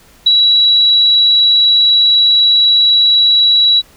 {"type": "tone with ADSR envelope", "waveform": "sine", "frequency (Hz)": 3908, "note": "B7", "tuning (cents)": -19, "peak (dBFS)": -4, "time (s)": [0.26, 3.82], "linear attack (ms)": 8, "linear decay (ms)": 31, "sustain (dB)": -2, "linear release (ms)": 34, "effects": ["pink hiss -45 dBFS RMS until 3.96 s"]}